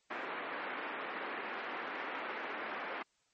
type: band-pass noise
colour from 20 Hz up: white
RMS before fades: -41 dBFS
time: 0.1-3.03 s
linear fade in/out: 10 ms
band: 260 to 2100 Hz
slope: 24 dB/octave
effects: white hiss -75 dBFS RMS until 3.33 s + MP3 32 kbps